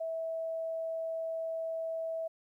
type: tone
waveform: sine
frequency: 652 Hz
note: E5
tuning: 19 cents flat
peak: -33 dBFS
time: 0-2.28 s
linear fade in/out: 10 ms
effects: 12-bit